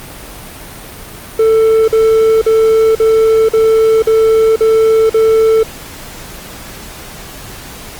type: tone bursts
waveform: triangle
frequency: 443.9 Hz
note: A4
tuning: 15 cents sharp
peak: -4 dBFS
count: 8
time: 1.39-5.632 s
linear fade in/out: 5 ms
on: 490 ms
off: 46 ms
effects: pink hiss -30 dBFS RMS until 7.99 s + Opus 32 kbps

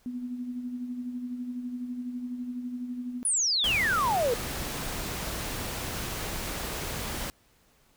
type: tone with tremolo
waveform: sine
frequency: 246.9 Hz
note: B3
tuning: in tune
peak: -30 dBFS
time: 0.06-3.23 s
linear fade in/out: 0 ms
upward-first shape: sine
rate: 12 Hz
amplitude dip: 50%
type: exponential sweep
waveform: sine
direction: down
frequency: 10320 to 451.8 Hz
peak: -23 dBFS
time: 3.25-4.34 s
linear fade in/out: 2 ms
type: noise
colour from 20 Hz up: pink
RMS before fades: -34 dBFS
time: 3.64-7.3 s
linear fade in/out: 0 ms
effects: pink hiss -64 dBFS RMS until 7.96 s

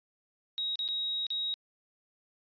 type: tone with dropouts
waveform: sine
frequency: 3800 Hz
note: A#7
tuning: 33 cents sharp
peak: -30 dBFS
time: 0.58-1.54 s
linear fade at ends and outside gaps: 0 ms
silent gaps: 0.756-0.791 / 0.879-0.887 / 1.267-1.304 s
effects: resampled to 11025 Hz

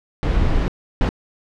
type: noise bursts at uneven times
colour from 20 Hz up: brown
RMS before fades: -17 dBFS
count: 2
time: 0.23-0.68 / 1.01-1.09 s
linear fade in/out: 0 ms
effects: low-pass 4000 Hz 12 dB/octave

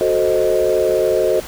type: chord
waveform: sine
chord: F# diminished seventh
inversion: none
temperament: equal with one note detuned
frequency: 368.9 / 440 / 523.3 / 622.3 Hz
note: F#4 / A4 / C5 / Eb5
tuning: -5 / 0 / 0 / 0 cents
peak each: -18 dBFS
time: 0.01-1.4 s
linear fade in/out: 0 ms
effects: tanh soft clip ceiling -4 dBFS + pink hiss -33 dBFS RMS until 1.47 s

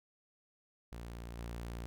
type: tone with level steps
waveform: sawtooth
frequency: 58.27 Hz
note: A#1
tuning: in tune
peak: -40 / -37 dBFS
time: 0.92-1.86 s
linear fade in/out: 0 ms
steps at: 1.38 s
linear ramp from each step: 5 ms
effects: none

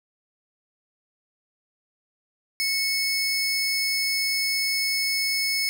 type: tone pair together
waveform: 40% pulse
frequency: 2195 / 5221 Hz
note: C#7 / E8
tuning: -18 / -17 cents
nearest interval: octave + minor third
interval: 1501 cents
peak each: -24 / -25 dBFS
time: 2.6-5.69 s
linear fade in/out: 0 ms
effects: none

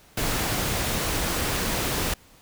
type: noise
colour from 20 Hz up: pink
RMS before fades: -26 dBFS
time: 0.17-2.14 s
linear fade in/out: 5 ms
effects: pink hiss -54 dBFS RMS until 2.41 s

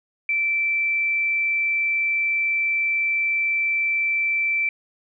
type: tone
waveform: sine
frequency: 2333 Hz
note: D7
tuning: 12 cents flat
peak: -19 dBFS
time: 0.29-4.69 s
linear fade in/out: 2 ms
effects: none

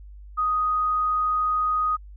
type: tone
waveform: sine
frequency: 1247 Hz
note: D#6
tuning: 3 cents sharp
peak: -20 dBFS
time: 0.37-1.97 s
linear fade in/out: 20 ms
effects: added 50 Hz sine -40 dBFS peak until 2.16 s

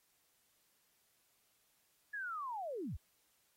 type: linear sweep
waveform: sine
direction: down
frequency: 1722 to 41.2 Hz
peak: -39 dBFS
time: 2.13-2.97 s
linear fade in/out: 10 ms
effects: white hiss -75 dBFS RMS until 3.56 s + AAC 48 kbps

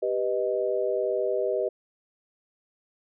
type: chord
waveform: sine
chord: G augmented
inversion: none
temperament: equal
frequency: 392 / 493.9 / 622.3 Hz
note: G4 / B4 / D#5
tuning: 0 / 0 / 0 cents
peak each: -28 dBFS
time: 0.02-1.69 s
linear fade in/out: 10 ms
effects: none

